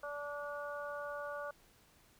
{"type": "harmonic tone", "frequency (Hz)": 290, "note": "D4", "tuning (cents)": -22, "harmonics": [2, 3, 4, 5], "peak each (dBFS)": [-42, -51, -46, -46], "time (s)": [0.03, 1.51], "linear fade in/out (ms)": 5, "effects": ["pink hiss -66 dBFS RMS until 2.19 s"]}